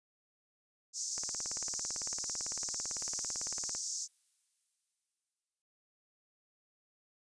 pink band-pass noise, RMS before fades -39 dBFS, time 0.93-4.08 s, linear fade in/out 50 ms, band 5500 to 7300 Hz, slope 48 dB/octave
click train, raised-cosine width 0.5 ms, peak -30 dBFS, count 47, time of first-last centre 1.18-3.75 s, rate 17.9 Hz
violet noise with exponential decay, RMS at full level -47 dBFS, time 2.99-5.62 s, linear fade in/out 0 ms, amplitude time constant 570 ms
effects resampled to 22050 Hz

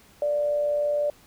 sine tone with amplitude modulation, 587.3 Hz, D5, in tune, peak -20 dBFS, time 0.22-1.1 s, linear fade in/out 2 ms, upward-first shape sine, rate 124 Hz, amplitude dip 30%, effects pink hiss -55 dBFS RMS until 1.26 s

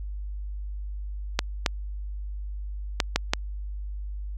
clicks, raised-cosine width 0.2 ms, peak -3 dBFS, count 5, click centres 1.391 / 1.662 / 3.002 / 3.16 / 3.335 s, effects added 50 Hz sine -31 dBFS peak until 4.37 s

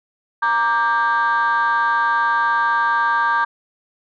sine chord, G minor, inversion first, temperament equal with one note detuned, 932.3 / 1174.7 / 1589 Hz, Bb5 / D6 / G6, 0 / 0 / +23 cents, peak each -18 dBFS, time 0.42-3.45 s, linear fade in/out 10 ms, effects tanh soft clip ceiling -10 dBFS

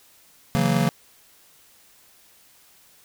square chord, F# dominant seventh, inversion second, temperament just, 138.75 / 166.5 / 185 / 231.2 Hz, C#3 / E3 / F#3 / A#3, +2 / +18 / 0 / -14 cents, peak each -25 dBFS, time 0.55-0.89 s, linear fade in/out 0 ms, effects white hiss -55 dBFS RMS until 3.04 s

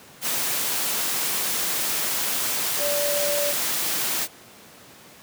sine tone in noise, 580 Hz, D5, 22 cents flat, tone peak -24 dBFS, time 2.78-3.54 s, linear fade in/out 50 ms, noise white, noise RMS -25 dBFS, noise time 0.21-4.28 s, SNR -2 dB, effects pink hiss -47 dBFS RMS until 5.22 s + high-pass 150 Hz 12 dB/octave

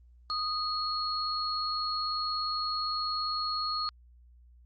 sine tone pair together, 1244.5 / 4319 Hz, D#6 / C#8, 0 / -46 cents, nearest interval octave + minor seventh, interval 2154 cents, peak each -32 / -32 dBFS, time 0.3-3.89 s, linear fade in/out 0 ms, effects added 60 Hz sine -54 dBFS peak until 4.65 s + Opus 32 kbps

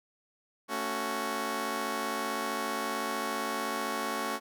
10% pulse chord, F# minor, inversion first, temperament just, 222 / 277.5 / 370 Hz, A3 / C#4 / F#4, +16 / +2 / 0 cents, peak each -28 / -28 / -29 dBFS, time 0.68-4.4 s, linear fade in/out 50 ms, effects none

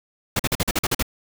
pink noise bursts, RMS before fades -21 dBFS, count 9, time 0.36-1.027 s, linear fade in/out 5 ms, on 35 ms, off 44 ms, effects none

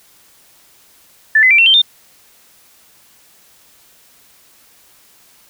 sine tone with pitch steps, 1758 / 2031 / 2347 / 2711 / 3132 / 3619 Hz, A6 / B6 / D7 / E7 / G7 / A7, -2 / +48 / -2 / +48 / -2 / +48 cents, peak -6 dBFS, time 1.35-1.818 s, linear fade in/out 5 ms, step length 78 ms, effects white hiss -49 dBFS RMS until 5.49 s

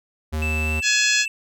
square tone, 77.78 Hz, D#2, in tune, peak -23 dBFS, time 0.32-0.81 s, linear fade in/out 20 ms
triangle tone with pitch glide, 2637 to 2655 Hz, E7 to E7, 0 to +12 cents, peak -23 dBFS, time 0.42-1.28 s, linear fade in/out 2 ms, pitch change +12 cents, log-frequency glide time 0.63-0.71 s
harmonic tone, 845 Hz, G#5, 30 cents sharp, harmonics 2 / 3 / 4 / 5 / 6 / 7 / 8 / 9, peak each -22 / -24 / -25 / -26 / -27 / -27 / -28 / -29 dBFS, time 0.82-1.26 s, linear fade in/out 50 ms
effects none

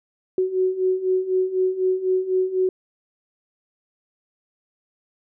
sine beating tone pair, 370 / 374 Hz, F#4 / F#4, 0 / +19 cents, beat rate 4 Hz, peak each -24 / -20 dBFS, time 0.38-2.69 s, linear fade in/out 2 ms, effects none

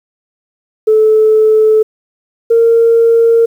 sine tone pair in turn, 434.6 / 460.4 Hz, A4 / A#4, -21 / -22 cents, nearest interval minor second, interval 99 cents, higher second, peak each -4 dBFS, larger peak neither, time 0.87-1.83 / 2.5-3.46 s, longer neither, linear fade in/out 10 ms, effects tanh soft clip ceiling 0 dBFS + 7-bit

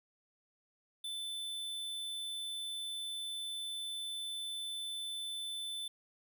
square tone, 3520 Hz, A7, in tune, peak -39 dBFS, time 1.04-5.88 s, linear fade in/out 5 ms, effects none

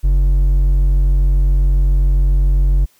triangle tone with hard clipping, 46.33 Hz, F#1, 3 cents sharp, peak -11 dBFS, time 0.03-2.86 s, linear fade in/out 20 ms, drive 8 dB, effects white hiss -55 dBFS RMS until 2.99 s

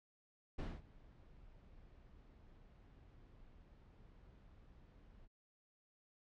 brown noise with ADSR envelope, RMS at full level -39 dBFS, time 0.58-5.28 s, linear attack 12 ms, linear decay 220 ms, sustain -23 dB, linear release 35 ms, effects low-pass 4000 Hz 12 dB/octave

